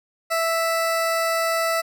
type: tone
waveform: 20% pulse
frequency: 659.3 Hz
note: E5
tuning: in tune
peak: -15 dBFS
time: 0.3-1.82 s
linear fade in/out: 20 ms
effects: none